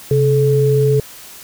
sine tone pair together, 133.9 / 431.8 Hz, C3 / A4, +40 / -33 cents, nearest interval octave + minor sixth, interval 2027 cents, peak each -13 dBFS, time 0.11-1 s, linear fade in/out 2 ms, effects white hiss -37 dBFS RMS until 1.43 s

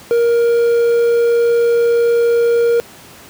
triangle tone with quantisation, 469.8 Hz, A#4, 13 cents sharp, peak -8 dBFS, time 0.11-2.8 s, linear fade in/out 0 ms, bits 6, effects pink hiss -39 dBFS RMS until 3.29 s + high-pass 100 Hz 12 dB/octave

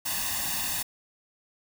white noise with comb filter, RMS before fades -30 dBFS, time 0.05-0.83 s, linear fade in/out 10 ms, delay 1.1 ms, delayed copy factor +0.85, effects none

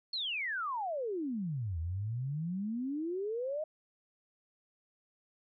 sine exponential two-way sweep, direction down then up, 4398 to 78.8 to 637 Hz, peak -33 dBFS, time 0.13-3.64 s, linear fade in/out 5 ms, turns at 1.79 s, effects none

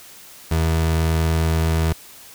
30% pulse tone, 81 Hz, E2, 30 cents flat, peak -14 dBFS, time 0.51-1.93 s, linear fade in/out 5 ms, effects white hiss -43 dBFS RMS until 2.34 s

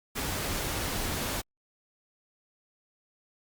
pink noise, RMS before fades -32 dBFS, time 0.15-1.42 s, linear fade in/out 20 ms, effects Opus 48 kbps

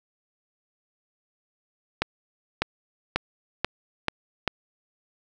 accelerating click train, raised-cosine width 0.3 ms, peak -6 dBFS, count 6, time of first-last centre 2.02-4.477 s, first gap 600 ms, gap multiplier 0.9, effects none

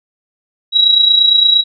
sine tone with amplitude modulation, 3872 Hz, B7, 35 cents flat, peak -4 dBFS, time 0.72-1.64 s, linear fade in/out 50 ms, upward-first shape sine, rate 28.7 Hz, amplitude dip 60%, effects none

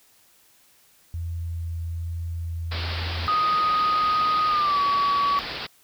sine tone with vibrato, 83.9 Hz, E2, 31 cents sharp, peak -27 dBFS, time 1.14-3.27 s, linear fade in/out 0 ms, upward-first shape triangle, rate 1.2 Hz, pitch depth 10 cents each way
white low-pass noise, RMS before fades -33 dBFS, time 2.71-5.67 s, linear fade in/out 10 ms, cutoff 5000 Hz, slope 96 dB/octave
sine tone with pitch glide, 1244.5 to 1134.6 Hz, D#6 to C#6, 0 to +40 cents, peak -19 dBFS, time 3.28-5.39 s, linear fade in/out 0 ms, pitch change -160 cents, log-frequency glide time 4.47-4.81 s
effects white hiss -58 dBFS RMS until 5.83 s

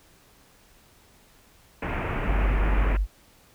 pink low-pass noise, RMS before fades -29 dBFS, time 1.82-2.97 s, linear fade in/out 5 ms, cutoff 2600 Hz, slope 48 dB/octave
sine tone, 49 Hz, G1, in tune, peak -20 dBFS, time 2.25-3.07 s, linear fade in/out 50 ms
effects pink hiss -57 dBFS RMS until 3.54 s

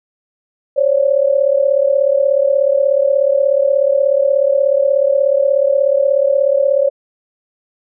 sine tone pair together, 537 / 573.6 Hz, C5 / D5, +45 / -41 cents, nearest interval minor second, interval 114 cents, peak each -13 dBFS, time 0.76-6.9 s, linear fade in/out 20 ms, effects none

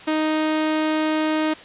sawtooth tone, 311.1 Hz, D#4, in tune, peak -15 dBFS, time 0.07-1.54 s, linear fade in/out 10 ms, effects white hiss -41 dBFS RMS until 1.64 s + resampled to 8000 Hz

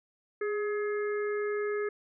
harmonic tone with a mistuned harmonic, 422.7 Hz, G#4, 31 cents sharp, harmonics 1 / 3 / 4 / 5, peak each -29 / -41 / -41 / -44 dBFS, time 0.41-1.89 s, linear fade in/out 5 ms, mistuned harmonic 1, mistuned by -33 cents, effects none

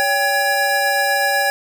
square tone cluster, 564 / 793 / 1684 Hz, C#5 / G5 / G#6, +30 / +20 / +24 cents, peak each -23 / -20 / -19 dBFS, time 0-1.5 s, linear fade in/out 0 ms, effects none

